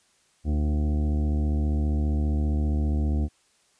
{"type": "harmonic tone with a mistuned harmonic", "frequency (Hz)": 75, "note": "D2", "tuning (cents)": 37, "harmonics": [1, 2, 3, 4, 5, 6, 7, 9, 10], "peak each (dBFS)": [-22, -34, -31, -35, -42, -48, -46, -47, -49], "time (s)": [0.44, 3.29], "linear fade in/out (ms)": 50, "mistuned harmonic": 5, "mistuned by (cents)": -26, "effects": ["white hiss -64 dBFS RMS until 3.79 s", "resampled to 22050 Hz"]}